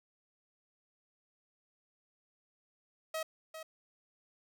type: tone with echo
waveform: sawtooth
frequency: 637 Hz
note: D#5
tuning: 41 cents sharp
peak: -31 dBFS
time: 3.14-3.23 s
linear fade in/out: 5 ms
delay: 400 ms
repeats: 1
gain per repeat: -9 dB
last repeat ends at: 3.63 s
effects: none